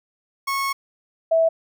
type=tone pair in turn; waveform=30% pulse / sine; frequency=1097 / 653.8 Hz; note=C#6 / E5; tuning=-18 / -14 cents; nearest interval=major sixth; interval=896 cents; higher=first; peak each=-19 / -14 dBFS; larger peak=second; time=0.47-0.73 / 1.31-1.49 s; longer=first; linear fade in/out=10 ms; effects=none